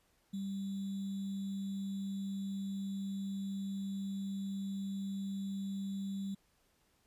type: tone with sample-and-hold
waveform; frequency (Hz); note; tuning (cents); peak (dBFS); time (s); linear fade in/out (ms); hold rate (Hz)
sine; 196; G3; 0; -36; 0.33-6.35; 10; 3675
effects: pink hiss -73 dBFS RMS until 7.06 s + resampled to 32000 Hz